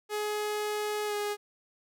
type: tone with pitch glide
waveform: sawtooth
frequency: 420.6 to 414.1 Hz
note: G#4 to G#4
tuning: +22 to -5 cents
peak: -26 dBFS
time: 0.09-1.37 s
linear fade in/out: 50 ms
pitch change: -27 cents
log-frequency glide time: 1.06-1.14 s
effects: none